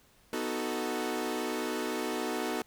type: chord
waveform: sawtooth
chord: B dominant seventh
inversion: none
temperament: equal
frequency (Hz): 246.9 / 311.1 / 370 / 440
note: B3 / D#4 / F#4 / A4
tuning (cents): 0 / 0 / 0 / 0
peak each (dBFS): -33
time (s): 0.33-2.62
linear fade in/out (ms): 2
effects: pink hiss -63 dBFS RMS until 2.66 s